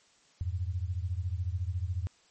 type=beating tone pair; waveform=sine; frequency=84.7 / 98.7 Hz; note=E2 / G2; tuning=+48 / +12 cents; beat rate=14 Hz; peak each=-32 / -34 dBFS; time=0.41-2.07 s; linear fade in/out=0 ms; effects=white hiss -64 dBFS RMS until 2.3 s + MP3 32 kbps